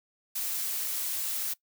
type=noise; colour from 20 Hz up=blue; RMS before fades=-32 dBFS; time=0.35-1.54 s; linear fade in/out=10 ms; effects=noise-tail reverb RT60 0.1 s tail -20 dB re dry